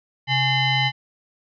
sine tone with frequency modulation, 1100 Hz, C#6, 14 cents flat, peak -17 dBFS, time 0.27-0.92 s, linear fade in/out 50 ms, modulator 968 Hz, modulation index 2.5, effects none

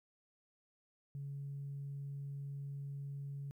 sine tone, 140.3 Hz, C#3, 21 cents sharp, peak -40 dBFS, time 1.15-3.51 s, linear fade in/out 0 ms, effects tanh soft clip ceiling -37 dBFS + 13-bit

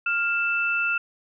sine tone pair together, 1400 / 2650 Hz, F6 / E7, +4 / +9 cents, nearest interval major seventh, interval 1105 cents, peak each -24 dBFS, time 0.06-0.98 s, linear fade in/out 5 ms, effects none

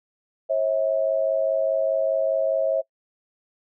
sine tone pair together, 540 / 644.9 Hz, C#5 / E5, -45 / -38 cents, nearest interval minor third, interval 307 cents, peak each -22 / -22 dBFS, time 0.49-2.82 s, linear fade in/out 20 ms, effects noise-tail reverb RT60 0.1 s tail -24 dB re dry

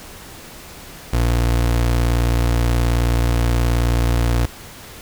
30% pulse tone, 58.8 Hz, A#1, 16 cents sharp, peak -12 dBFS, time 1.13-4.46 s, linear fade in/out 5 ms, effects pink hiss -38 dBFS RMS until 5.01 s

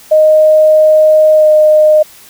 sine tone with pitch glide, 620 to 613.9 Hz, D#5 to D#5, -6 to -23 cents, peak -3 dBFS, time 0.11-2.03 s, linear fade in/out 10 ms, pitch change -17 cents, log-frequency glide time 1.35-1.48 s, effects white hiss -38 dBFS RMS until 2.29 s

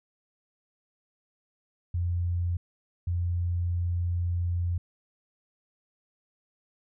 sine tone bursts at uneven times, 87.31 Hz, F2, in tune, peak -25 dBFS, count 2, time 1.94-2.57 / 3.07-4.78 s, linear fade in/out 5 ms, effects none

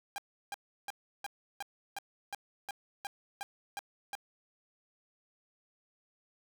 sawtooth tone bursts, 803 Hz, G5, 41 cents sharp, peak -33 dBFS, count 12, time 0.16-4.152 s, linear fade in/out 0 ms, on 21 ms, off 340 ms, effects none

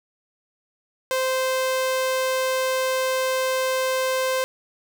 sawtooth tone, 520 Hz, C5, 11 cents flat, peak -17 dBFS, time 1.11-4.44 s, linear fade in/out 0 ms, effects none

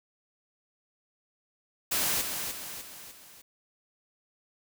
white noise with echo, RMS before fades -28 dBFS, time 1.91-2.22 s, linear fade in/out 10 ms, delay 300 ms, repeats 4, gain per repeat -6 dB, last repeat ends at 3.42 s, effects none

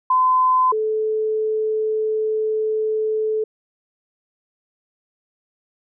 sine tone pair in turn, 1022 / 434.4 Hz, C6 / A4, -41 / -22 cents, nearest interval octave + minor third, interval 1481 cents, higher first, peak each -13 / -18 dBFS, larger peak first, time 0.1-0.72 / 0.72-3.44 s, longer second, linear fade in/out 5 ms, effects none

